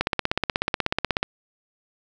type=click train; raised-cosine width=0.3 ms; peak=-5 dBFS; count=21; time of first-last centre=0.01-1.23 s; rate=16.4 Hz; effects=none